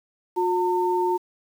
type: tone pair together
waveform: sine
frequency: 359.5 / 906 Hz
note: F#4 / A#5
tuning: -50 / -50 cents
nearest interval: octave + major third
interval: 1600 cents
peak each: -22 / -23 dBFS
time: 0.36-1.18 s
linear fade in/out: 20 ms
effects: 8-bit